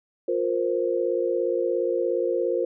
sine chord, F suspended fourth, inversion none, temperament equal with one note detuned, 353.9 / 466.2 / 523.3 Hz, F4 / Bb4 / C5, +23 / 0 / 0 cents, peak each -26 dBFS, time 0.28-2.65 s, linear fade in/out 5 ms, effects none

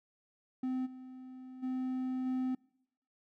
triangle tone with level steps, 257.2 Hz, C4, 30 cents flat, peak -30 / -44 / -31 / -29 dBFS, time 0.63-2.55 s, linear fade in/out 5 ms, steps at 0.85 / 1.62 / 2.25 s, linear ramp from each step 20 ms, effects noise-tail reverb RT60 0.8 s tail -25 dB re dry

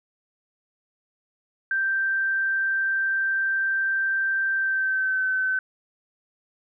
sine tone with pitch glide, 1568 to 1526.9 Hz, G6 to G6, 0 to -46 cents, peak -21 dBFS, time 1.71-5.59 s, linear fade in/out 2 ms, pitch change -46 cents, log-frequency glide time 4.55-5.25 s, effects none

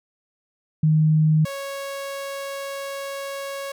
sine / sawtooth tone pair in turn, 155.56 / 553.1 Hz, D#3 / C#5, 0 / -4 cents, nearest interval octave + minor seventh, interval 2196 cents, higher second, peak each -14 / -25 dBFS, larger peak first, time 0.83-1.45 / 1.45-3.72 s, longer second, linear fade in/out 5 ms, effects none

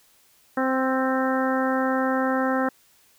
harmonic tone with a mistuned harmonic, 261.6 Hz, C4, in tune, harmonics 1 / 2 / 3 / 4 / 5 / 6 / 7, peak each -24 / -26 / -29 / -32 / -30 / -32 / -34 dBFS, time 0.57-2.69 s, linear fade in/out 5 ms, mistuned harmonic 5, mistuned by +16 cents, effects white hiss -59 dBFS RMS until 3.18 s

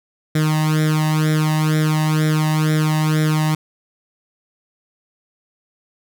sawtooth tone with flanger, 155 Hz, D#3, 6 cents flat, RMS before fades -17 dBFS, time 0.35-3.55 s, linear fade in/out 5 ms, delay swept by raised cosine 0.54 to 1.07 ms, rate 2.1 Hz, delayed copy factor +0.85, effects none

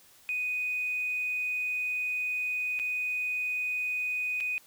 triangle tone with dropouts, 2490 Hz, D#7, 1 cent sharp, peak -25 dBFS, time 0.29-4.58 s, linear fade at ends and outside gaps 0 ms, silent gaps 2.791-2.797 / 4.403-4.407 s, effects tanh soft clip ceiling -26 dBFS + white hiss -58 dBFS RMS until 4.66 s

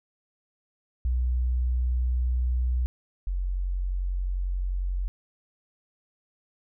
sine tone pair in turn, 61.74 / 45.64 Hz, B1 / F#1, 0 / -23 cents, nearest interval perfect fourth, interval 523 cents, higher first, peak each -22 / -25 dBFS, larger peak first, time 1.05-2.86 / 3.27-5.08 s, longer neither, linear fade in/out 0 ms, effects none

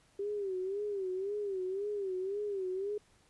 sine tone with vibrato, 392 Hz, G4, in tune, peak -33 dBFS, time 0.19-2.98 s, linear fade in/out 5 ms, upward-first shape sine, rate 1.9 Hz, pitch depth 110 cents each way, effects pink hiss -67 dBFS RMS until 3.29 s + resampled to 24000 Hz

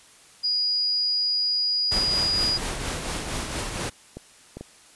sine tone, 4898 Hz, D#8, 28 cents flat, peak -21 dBFS, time 0.43-2.58 s, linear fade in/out 20 ms
pink noise with tremolo, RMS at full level -28 dBFS, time 1.91-3.9 s, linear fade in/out 10 ms, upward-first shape triangle, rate 4.3 Hz, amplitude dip 45%
clicks, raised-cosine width 2 ms, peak -22 dBFS, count 10, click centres 2.035 / 2.211 / 2.574 / 2.732 / 2.817 / 3.164 / 3.865 / 4.17 / 4.57 / 4.61 s
effects white hiss -52 dBFS RMS until 4.95 s + resampled to 24000 Hz

